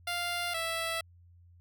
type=tone pair in turn; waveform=10% pulse; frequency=698.5 / 659.3 Hz; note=F5 / E5; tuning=0 / 0 cents; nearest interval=minor second; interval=100 cents; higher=first; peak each=-23 dBFS; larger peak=neither; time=0.07-0.54 / 0.54-1.01 s; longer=neither; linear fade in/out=5 ms; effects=added 87 Hz sine -55 dBFS peak until 1.6 s